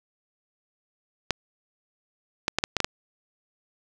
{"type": "clicks", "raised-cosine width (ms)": 0.2, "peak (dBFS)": -5, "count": 7, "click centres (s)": [1.307, 2.481, 2.586, 2.639, 2.767, 2.803, 2.845], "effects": []}